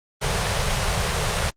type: band-stop noise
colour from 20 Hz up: pink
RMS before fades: -22 dBFS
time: 0.21-1.51 s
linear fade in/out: 20 ms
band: 190 to 410 Hz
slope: 48 dB/octave
effects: low-pass 8000 Hz 12 dB/octave + Opus 32 kbps